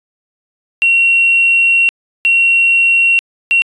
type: tone bursts at uneven times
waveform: triangle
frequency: 2737 Hz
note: F7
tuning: 36 cents flat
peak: -4 dBFS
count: 3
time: 0.82-1.89 / 2.25-3.19 / 3.51-3.62 s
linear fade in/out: 0 ms
effects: tanh soft clip ceiling -5 dBFS + resampled to 22050 Hz